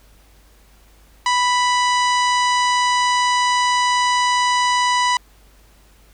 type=harmonic tone with a mistuned harmonic; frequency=987.8 Hz; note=B5; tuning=in tune; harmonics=1 / 2 / 3 / 4 / 5 / 6 / 7 / 8; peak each=-16 / -22 / -26 / -28 / -30 / -32 / -33 / -34 dBFS; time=1.26-5.17 s; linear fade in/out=2 ms; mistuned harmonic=8; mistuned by=+76 cents; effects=added 50 Hz sine -49 dBFS peak until 6.13 s + pink hiss -54 dBFS RMS until 6.13 s